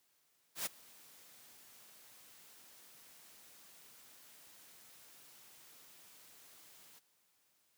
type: noise with ADSR envelope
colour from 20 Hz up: white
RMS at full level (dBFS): -36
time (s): 0.55-7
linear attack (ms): 110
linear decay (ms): 15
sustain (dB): -24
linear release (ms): 21
effects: white hiss -75 dBFS RMS until 7.77 s + high-pass 100 Hz 12 dB/octave